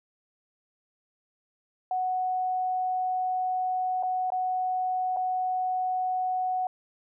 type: tone with dropouts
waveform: sine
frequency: 740 Hz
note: F#5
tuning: in tune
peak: -25 dBFS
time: 1.91-6.67 s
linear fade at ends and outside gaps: 2 ms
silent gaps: 4.027-4.033 / 4.303-4.32 / 5.164-5.169 s
effects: none